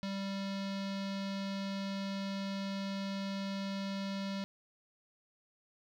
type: tone with low-pass filter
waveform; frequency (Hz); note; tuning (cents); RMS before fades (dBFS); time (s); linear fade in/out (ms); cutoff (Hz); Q
square; 196; G3; 0; -38; 0.03-4.44; 0; 4400; 2.6
effects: 11-bit